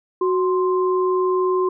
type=tone pair together; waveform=sine; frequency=370 / 1046.5 Hz; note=F#4 / C6; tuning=0 / 0 cents; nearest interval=octave + tritone; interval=1800 cents; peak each=-17 / -23 dBFS; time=0.21-1.69 s; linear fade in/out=5 ms; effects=none